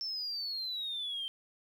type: exponential sweep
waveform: triangle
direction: down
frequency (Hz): 5400 to 3120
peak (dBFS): -32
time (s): 0.01-1.28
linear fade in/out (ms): 0
effects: tanh soft clip ceiling -32 dBFS + 11-bit